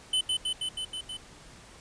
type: tone with echo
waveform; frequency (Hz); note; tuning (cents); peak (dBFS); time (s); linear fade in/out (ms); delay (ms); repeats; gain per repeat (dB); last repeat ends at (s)
square; 3031; F#7; +41; -24; 0.13-0.21; 5; 160; 6; -2; 1.17
effects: pink hiss -51 dBFS RMS until 1.8 s + resampled to 22050 Hz